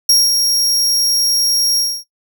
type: tone with ADSR envelope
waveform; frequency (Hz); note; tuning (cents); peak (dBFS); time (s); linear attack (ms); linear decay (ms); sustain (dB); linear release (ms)
sawtooth; 5590; F8; +1; -5; 0.09-2.04; 4; 210; -5; 260
effects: noise-tail reverb RT60 0.1 s tail -17 dB re dry